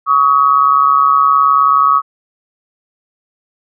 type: tone pair together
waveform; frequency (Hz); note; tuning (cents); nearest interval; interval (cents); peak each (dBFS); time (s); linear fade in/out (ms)
sine; 1127.9 / 1267; C#6 / D#6; +30 / +31; major second; 201; -10; 0.06-2.02; 50
effects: none